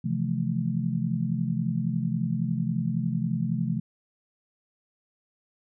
sine chord, F major seventh, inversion second, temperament just, 130.96 / 163.7 / 174.61 / 218.3 Hz, C3 / E3 / F3 / A3, +2 / -12 / 0 / -13 cents, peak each -30 dBFS, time 0.04-3.8 s, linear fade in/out 10 ms, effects none

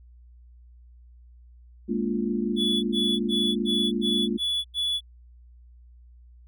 sine chord, Bb dominant seventh, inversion third, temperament equal with one note detuned, 207.7 / 233.1 / 288.3 / 349.2 Hz, Ab3 / Bb3 / D4 / F4, 0 / 0 / -32 / 0 cents, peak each -28 / -28 / -33 / -30 dBFS, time 1.88-4.38 s, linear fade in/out 20 ms
triangle tone bursts, 3422 Hz, A7, 49 cents flat, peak -22 dBFS, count 7, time 2.56-5.008 s, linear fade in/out 50 ms, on 270 ms, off 93 ms
effects added 60 Hz sine -48 dBFS peak until 6.47 s

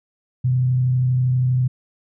sine tone with frequency modulation, 126.9 Hz, B2, 47 cents sharp, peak -15 dBFS, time 0.44-1.68 s, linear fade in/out 10 ms, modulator 32.5 Hz, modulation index 0.21, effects none

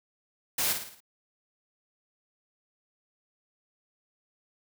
white noise with echo, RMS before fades -28 dBFS, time 0.58-0.73 s, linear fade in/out 5 ms, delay 55 ms, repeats 5, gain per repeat -6 dB, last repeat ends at 1.005 s, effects none

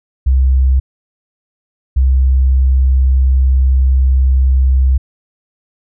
sine tone pair in turn, 65.41 / 65.41 Hz, C2 / C2, 0 / 0 cents, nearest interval unison, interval 0 cents, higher neither, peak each -7 dBFS, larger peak neither, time 0.26-0.8 / 1.96-4.98 s, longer second, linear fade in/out 10 ms, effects none

